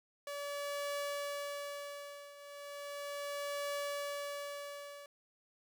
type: tone with tremolo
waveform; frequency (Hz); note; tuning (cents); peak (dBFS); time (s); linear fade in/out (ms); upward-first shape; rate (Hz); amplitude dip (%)
sawtooth; 573; D5; -43; -32; 0.27-5.06; 2; triangle; 0.36; 85
effects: none